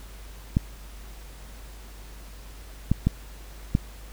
clicks, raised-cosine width 5 ms, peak -7 dBFS, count 4, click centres 0.569 / 2.916 / 3.07 / 3.751 s, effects added 50 Hz sine -41 dBFS peak until 4.12 s + pink hiss -49 dBFS RMS until 4.12 s

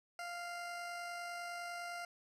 20% pulse tone with amplitude modulation, 697 Hz, F5, 4 cents flat, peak -36 dBFS, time 0.19-2.05 s, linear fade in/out 2 ms, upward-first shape sine, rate 49.9 Hz, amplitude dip 25%, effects low-pass 10000 Hz 12 dB/octave + 12-bit

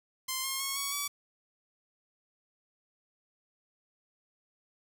5% pulse tone with pitch steps, 1045 / 1068.8 / 1093.2 / 1118.1 / 1143.5 Hz, C6 / C6 / C#6 / C#6 / D6, -2 / +36 / -24 / +15 / -47 cents, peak -20 dBFS, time 0.28-1.08 s, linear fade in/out 10 ms, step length 160 ms, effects 9-bit

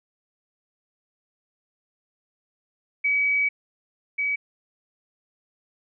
sine tone pair in turn, 2275 / 2275 Hz, C#7 / C#7, +44 / +44 cents, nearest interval unison, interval 0 cents, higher neither, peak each -19 / -22 dBFS, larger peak first, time 3.04-3.49 / 4.18-4.36 s, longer first, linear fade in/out 10 ms, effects none

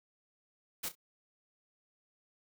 white noise with echo, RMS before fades -37 dBFS, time 0.83-0.89 s, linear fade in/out 10 ms, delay 32 ms, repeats 2, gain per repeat -13 dB, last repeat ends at 0.954 s, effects none

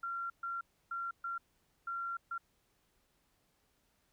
sine tone bursts at uneven times, 1374 Hz, F6, 29 cents flat, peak -36 dBFS, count 6, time 0.03-0.3 / 0.43-0.61 / 0.91-1.11 / 1.24-1.38 / 1.87-2.17 / 2.31-2.38 s, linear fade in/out 5 ms, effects pink hiss -75 dBFS RMS until 4.12 s

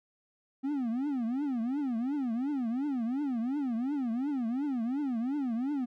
triangle tone with vibrato, 257.6 Hz, C4, 27 cents flat, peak -27 dBFS, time 0.63-5.86 s, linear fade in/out 20 ms, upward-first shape triangle, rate 2.8 Hz, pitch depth 280 cents each way, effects none

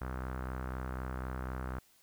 sawtooth tone with low-pass filter, 64 Hz, C2, 38 cents flat, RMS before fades -39 dBFS, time 0.01-1.79 s, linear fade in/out 5 ms, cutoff 1400 Hz, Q 2.9, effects white hiss -66 dBFS RMS until 2.02 s

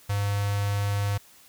square tone with notch filter, 101.5 Hz, G#2, 39 cents flat, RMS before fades -26 dBFS, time 0.09-1.18 s, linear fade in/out 10 ms, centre 280 Hz, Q 0.94, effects white hiss -54 dBFS RMS until 1.48 s

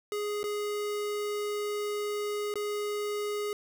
square tone with dropouts, 415.3 Hz, G#4, in tune, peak -31 dBFS, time 0.12-3.53 s, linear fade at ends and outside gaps 1 ms, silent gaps 0.431-0.44 / 2.54-2.556 s, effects none

